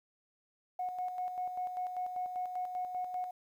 sine tone with tremolo, 730 Hz, F#5, 24 cents flat, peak -32 dBFS, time 0.79-3.31 s, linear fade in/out 5 ms, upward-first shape square, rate 5.1 Hz, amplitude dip 50%, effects tanh soft clip ceiling -28 dBFS + 11-bit

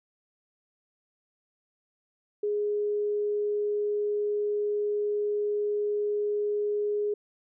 sine tone, 415.3 Hz, G#4, in tune, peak -25 dBFS, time 2.43-7.14 s, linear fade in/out 5 ms, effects none

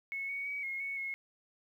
sine tone with pitch steps, 2196 / 2231 / 2267 / 2156 / 2214 / 2171 Hz, C#7 / C#7 / C#7 / C#7 / C#7 / C#7, -17 / +11 / +38 / -49 / -3 / -37 cents, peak -35 dBFS, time 0.12-1.14 s, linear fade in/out 0 ms, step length 170 ms, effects 11-bit

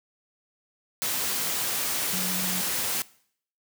sine tone in noise, 184 Hz, F#3, 9 cents flat, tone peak -32 dBFS, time 2.13-2.61 s, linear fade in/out 0 ms, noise white, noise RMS -28 dBFS, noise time 1.02-3.02 s, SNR -7 dB, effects noise-tail reverb RT60 0.6 s tail -21 dB re dry + high-pass 100 Hz 12 dB/octave

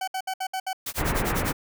40% pulse tone bursts, 757 Hz, F#5, 39 cents sharp, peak -26 dBFS, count 6, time 0.01-0.731 s, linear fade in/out 5 ms, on 66 ms, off 65 ms
white noise with tremolo, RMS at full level -30 dBFS, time 0.86-1.53 s, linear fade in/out 5 ms, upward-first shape sine, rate 10 Hz, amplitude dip 100%
pink low-pass noise, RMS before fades -26 dBFS, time 0.97-1.53 s, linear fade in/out 20 ms, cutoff 2200 Hz, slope 24 dB/octave
effects none

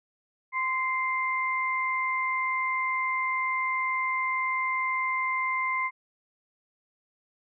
sine tone pair together, 1037.8 / 2093 Hz, C6 / C7, -14 / 0 cents, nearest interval octave, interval 1214 cents, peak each -28 dBFS, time 0.52-5.91 s, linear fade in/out 50 ms, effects none

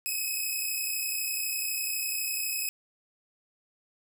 5% pulse tone pair together, 2536 / 2568 Hz, D#7 / E7, +32 / -46 cents, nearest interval unison, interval 22 cents, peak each -23 dBFS, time 0.06-2.69 s, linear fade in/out 0 ms, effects none

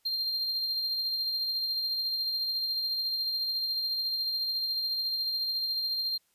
triangle tone with tremolo, 4186 Hz, C8, in tune, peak -26 dBFS, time 0.05-6.18 s, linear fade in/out 10 ms, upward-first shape sine, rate 14 Hz, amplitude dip 30%, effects white hiss -71 dBFS RMS until 6.34 s + resampled to 32000 Hz

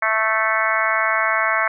harmonic tone, 219.9 Hz, A3, 1 cent flat, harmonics 3 / 4 / 5 / 6 / 7 / 8 / 9 / 10, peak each -25 / -29 / -23 / -24 / -24 / -25 / -25 / -25 dBFS, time 0.02-1.68 s, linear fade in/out 5 ms, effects none

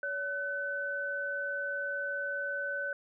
sine tone pair together, 566 / 1511 Hz, C#5 / F#6, +36 / +36 cents, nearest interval octave + perfect fourth, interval 1700 cents, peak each -38 / -33 dBFS, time 0.03-2.93 s, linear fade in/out 2 ms, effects none

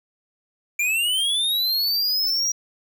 square linear sweep, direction up, 2349 to 5760 Hz, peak -20 dBFS, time 0.79-2.52 s, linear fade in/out 5 ms, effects none

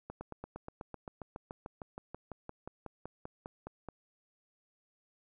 slowing click train, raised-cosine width 1 ms, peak -28 dBFS, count 25, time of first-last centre 0.1-3.887 s, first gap 110 ms, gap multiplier 1.03, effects none

